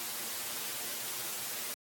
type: noise with comb filter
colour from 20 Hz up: white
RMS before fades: -38 dBFS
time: 0-1.74 s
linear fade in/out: 0 ms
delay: 8.5 ms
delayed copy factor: +0.9
effects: high-pass 150 Hz 12 dB/octave + AAC 64 kbps